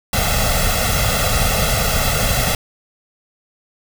pink noise with comb filter, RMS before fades -17 dBFS, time 0.13-2.55 s, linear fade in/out 2 ms, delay 1.5 ms, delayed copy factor +1, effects none

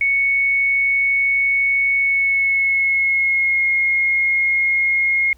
sine tone with pitch glide, 2217 to 2150 Hz, C#7 to C7, 0 to +47 cents, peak -14 dBFS, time 0.01-5.33 s, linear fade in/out 2 ms, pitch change -53 cents, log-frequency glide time 1.96-3.65 s, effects added 60 Hz sine -46 dBFS peak until 5.37 s + pink hiss -58 dBFS RMS until 5.37 s

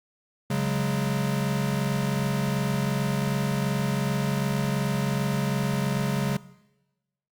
square chord, C# suspended fourth, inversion none, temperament equal, 138.59 / 185 / 207.7 Hz, C#3 / F#3 / G#3, 0 / 0 / 0 cents, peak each -27 / -30 / -30 dBFS, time 0.5-6.37 s, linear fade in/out 5 ms, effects noise-tail reverb RT60 1.0 s tail -19 dB re dry + Opus 48 kbps

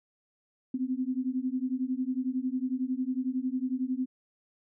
sine beating tone pair, 251.7 / 262.7 Hz, B3 / C4, +33 / +7 cents, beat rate 11 Hz, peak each -31 / -31 dBFS, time 0.74-4.06 s, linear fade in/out 5 ms, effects none

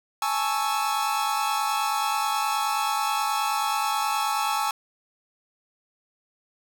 45% pulse chord, A major seventh, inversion third, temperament equal, 830.6 / 880 / 1108.7 / 1318.5 Hz, G#5 / A5 / C#6 / E6, 0 / 0 / 0 / 0 cents, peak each -28 / -29 / -30 / -29 dBFS, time 0.22-4.71 s, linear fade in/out 2 ms, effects none

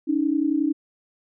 sine tone pair together, 282.9 / 314 Hz, C#4 / D#4, +35 / +16 cents, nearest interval major second, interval 181 cents, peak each -22 dBFS, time 0.07-0.73 s, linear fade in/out 20 ms, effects none

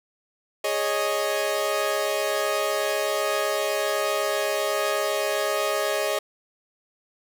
sawtooth chord, Ab suspended fourth, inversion none, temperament equal, 415.3 / 554.4 / 622.3 Hz, Ab4 / Db5 / Eb5, 0 / 0 / 0 cents, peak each -25 / -24 / -22 dBFS, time 0.64-6.19 s, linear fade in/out 5 ms, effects none

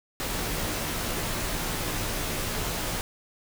pink noise with comb filter, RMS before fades -30 dBFS, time 0.2-3.01 s, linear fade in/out 0 ms, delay 15 ms, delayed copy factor -0.55, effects none

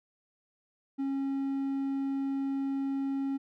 triangle tone, 273.1 Hz, C#4, 26 cents flat, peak -27 dBFS, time 0.98-3.38 s, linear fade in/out 20 ms, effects none

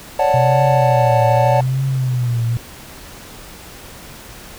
triangle chord, D major seventh, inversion third, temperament equal, 554.4 / 587.3 / 740 / 880 Hz, C#5 / D5 / F#5 / A5, 0 / 0 / 0 / 0 cents, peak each -16 dBFS, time 0.19-1.61 s, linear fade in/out 5 ms
sine tone with vibrato, 125.2 Hz, B2, 24 cents sharp, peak -15 dBFS, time 0.34-2.57 s, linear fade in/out 0 ms, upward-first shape triangle, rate 0.83 Hz, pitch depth 140 cents each way
effects pink hiss -37 dBFS RMS until 4.58 s

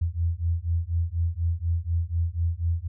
sine beating tone pair, 82.41 / 86.51 Hz, E2 / F2, 0 / -16 cents, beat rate 4.1 Hz, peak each -26 dBFS, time 0.01-2.88 s, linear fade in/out 10 ms, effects none

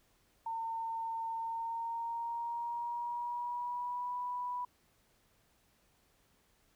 sine tone with pitch glide, 908 to 984.5 Hz, A#5 to B5, -46 to -6 cents, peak -35 dBFS, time 0.46-4.65 s, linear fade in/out 5 ms, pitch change +140 cents, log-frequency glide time 1.35-4.16 s, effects pink hiss -71 dBFS RMS until 6.75 s

